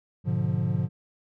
triangle chord, G# diminished seventh, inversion none, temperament equal with one note detuned, 103.83 / 123.47 / 146.83 / 176.24 Hz, G#2 / B2 / D3 / F3, 0 / 0 / 0 / +16 cents, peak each -27 dBFS, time 0.24-0.89 s, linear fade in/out 50 ms, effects none

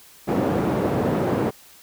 white band-pass noise, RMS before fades -22 dBFS, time 0.27-1.51 s, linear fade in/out 20 ms, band 120 to 450 Hz, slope 12 dB/octave, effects white hiss -49 dBFS RMS until 1.82 s

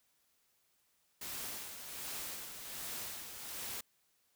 white noise with tremolo, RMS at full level -42 dBFS, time 1.21-3.81 s, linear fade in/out 5 ms, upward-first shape sine, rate 1.3 Hz, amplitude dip 50%, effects white hiss -75 dBFS RMS until 4.35 s

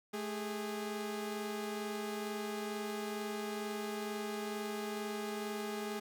sawtooth tone pair together, 215.7 / 409.2 Hz, A3 / G#4, -34 / -26 cents, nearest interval major seventh, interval 1108 cents, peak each -37 / -36 dBFS, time 0.13-6 s, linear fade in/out 10 ms, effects none

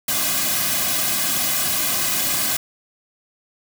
white noise with comb filter, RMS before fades -21 dBFS, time 0.08-2.57 s, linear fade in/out 5 ms, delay 2.2 ms, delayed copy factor -0.95, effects none

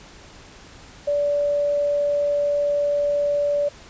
sine tone, 579 Hz, D5, 25 cents flat, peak -18 dBFS, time 1.07-3.69 s, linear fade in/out 10 ms, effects pink hiss -45 dBFS RMS until 3.89 s + resampled to 16000 Hz

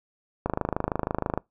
click train, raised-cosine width 1 ms, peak -11 dBFS, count 25, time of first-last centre 0.46-1.376 s, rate 26.2 Hz, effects noise-tail reverb RT60 0.2 s tail -25 dB re dry

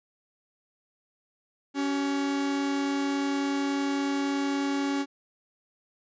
45% pulse tone pair together, 279.7 / 383.2 Hz, C#4 / G4, +16 / -39 cents, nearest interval perfect fourth, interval 545 cents, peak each -26 / -36 dBFS, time 1.74-5.06 s, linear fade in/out 50 ms, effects resampled to 16000 Hz

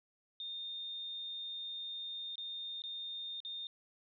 sine tone with dropouts, 3646 Hz, A#7, 39 cents flat, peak -40 dBFS, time 0.4-3.67 s, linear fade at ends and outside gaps 1 ms, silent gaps 2.356-2.38 / 2.82-2.838 / 3.403-3.449 s, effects none

